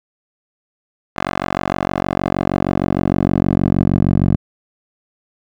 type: tone with band-pass filter sweep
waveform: 10% pulse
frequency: 46.46 Hz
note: F#1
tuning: 8 cents sharp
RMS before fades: -17 dBFS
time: 1.16-4.36 s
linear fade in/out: 10 ms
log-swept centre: 1200 to 150 Hz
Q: 0.8
effects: none